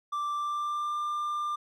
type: tone with pitch glide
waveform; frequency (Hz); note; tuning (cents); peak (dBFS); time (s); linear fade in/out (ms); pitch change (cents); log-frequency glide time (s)
triangle; 1174.7 to 1193.9; D6 to D6; 0 to +28; -27; 0.12-1.56; 10; +28; 0.34-0.98
effects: none